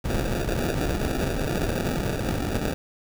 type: noise with sample-and-hold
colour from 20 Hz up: pink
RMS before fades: -26 dBFS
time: 0.04-2.74 s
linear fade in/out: 10 ms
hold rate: 1050 Hz
effects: none